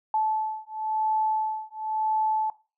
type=beating tone pair; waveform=sine; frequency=869 / 869.96 Hz; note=A5 / A5; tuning=-22 / -20 cents; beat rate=0.96 Hz; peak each=-27 dBFS; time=0.14-2.5 s; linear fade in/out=2 ms; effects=noise-tail reverb RT60 0.3 s tail -17 dB re dry